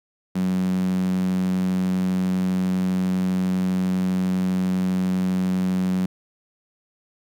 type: tone with high-pass filter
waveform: sawtooth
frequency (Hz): 92.5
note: F#2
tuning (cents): 0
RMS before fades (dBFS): -22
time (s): 0.35-6.06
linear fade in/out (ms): 5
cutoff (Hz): 190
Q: 7
effects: none